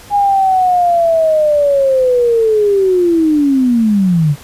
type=linear sweep; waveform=sine; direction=down; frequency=823 to 138.59 Hz; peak=-8 dBFS; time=0.1-4.36 s; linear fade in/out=50 ms; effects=pink hiss -37 dBFS RMS until 4.43 s + resampled to 32000 Hz